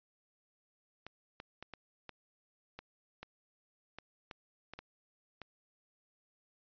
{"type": "clicks", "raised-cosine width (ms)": 0.3, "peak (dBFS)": -29, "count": 12, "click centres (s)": [1.066, 1.401, 1.626, 1.737, 2.093, 2.79, 3.23, 3.986, 4.312, 4.736, 4.79, 5.417], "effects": ["resampled to 11025 Hz"]}